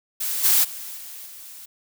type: noise with level steps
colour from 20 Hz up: blue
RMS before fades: -26 / -17 / -35 / -38 / -41 dBFS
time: 0.2-1.66 s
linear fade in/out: 10 ms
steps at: 0.43 / 0.63 / 0.96 / 1.25 s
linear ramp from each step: 20 ms
effects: none